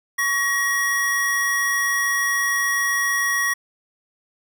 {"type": "tone pair together", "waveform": "square", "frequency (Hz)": [1121, 1897.3], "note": ["C#6", "A#6"], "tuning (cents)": [19, 30], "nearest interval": "major sixth", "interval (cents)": 911, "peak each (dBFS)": [-28, -20], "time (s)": [0.18, 3.54], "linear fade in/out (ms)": 10, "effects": []}